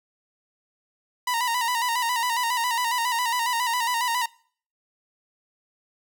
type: tone with vibrato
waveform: sawtooth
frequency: 958 Hz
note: A#5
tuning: 47 cents sharp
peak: -19 dBFS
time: 1.27-4.26 s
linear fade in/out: 5 ms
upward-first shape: square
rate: 7.3 Hz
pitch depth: 60 cents each way
effects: noise-tail reverb RT60 0.5 s tail -23 dB re dry